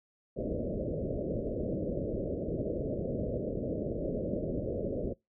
white low-pass noise, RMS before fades -34 dBFS, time 0.36-5.14 s, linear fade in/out 20 ms, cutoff 610 Hz, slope 96 dB/octave, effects noise-tail reverb RT60 0.2 s tail -25 dB re dry

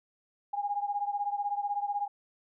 sine beating tone pair, 812 / 828 Hz, G#5 / G#5, -39 / -5 cents, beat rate 16 Hz, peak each -31 / -34 dBFS, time 0.53-2.08 s, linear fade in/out 10 ms, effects none

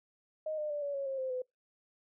sine tone with pitch steps, 622.3 / 604.2 / 586.7 / 569.7 / 553.1 / 537.1 / 521.5 / 506.3 Hz, D#5 / D5 / D5 / C#5 / C#5 / C5 / C5 / B4, 0 / +49 / -2 / +47 / -4 / +45 / -6 / +43 cents, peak -33 dBFS, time 0.46-1.42 s, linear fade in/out 5 ms, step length 120 ms, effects noise-tail reverb RT60 0.2 s tail -26 dB re dry

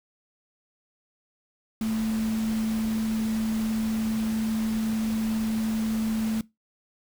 sine tone in noise, 220.6 Hz, A3, 5 cents sharp, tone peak -24 dBFS, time 1.81-6.41 s, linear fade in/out 2 ms, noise pink, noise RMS -39 dBFS, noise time 1.81-6.41 s, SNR +12 dB, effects noise-tail reverb RT60 0.2 s tail -21 dB re dry

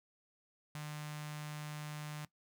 sawtooth tone with notch filter, 150 Hz, D3, 37 cents sharp, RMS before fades -44 dBFS, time 0.75-2.25 s, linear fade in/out 2 ms, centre 380 Hz, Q 0.5, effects noise-tail reverb RT60 0.1 s tail -18 dB re dry

